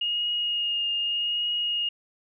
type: tone with vibrato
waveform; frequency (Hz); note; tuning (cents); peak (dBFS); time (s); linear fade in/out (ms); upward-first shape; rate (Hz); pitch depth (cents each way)
sine; 2855; F7; +37; -24; 0.01-1.89; 5; triangle; 0.83; 19
effects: none